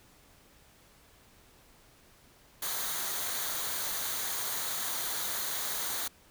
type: noise with comb filter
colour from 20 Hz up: white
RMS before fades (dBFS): -34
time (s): 2.62-6.08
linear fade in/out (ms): 5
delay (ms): 0.38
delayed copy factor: -0.5
effects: pink hiss -60 dBFS RMS until 6.3 s